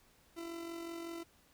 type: tone with amplitude modulation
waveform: 40% pulse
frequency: 335.7 Hz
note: E4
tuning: 32 cents sharp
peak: -39 dBFS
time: 0.36-1.24 s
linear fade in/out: 20 ms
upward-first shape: sine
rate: 45.4 Hz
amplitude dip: 45%
effects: pink hiss -67 dBFS RMS until 1.53 s